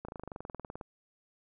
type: slowing click train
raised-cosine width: 1 ms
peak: -27 dBFS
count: 18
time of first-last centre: 0.05-0.812 s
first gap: 35 ms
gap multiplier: 1.03
effects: none